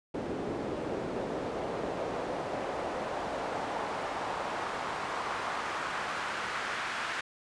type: noise with band-pass filter sweep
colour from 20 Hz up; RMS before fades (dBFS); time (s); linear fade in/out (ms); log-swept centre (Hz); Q
pink; -35; 0.14-7.21; 5; 360 to 1600; 1.3
effects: resampled to 22050 Hz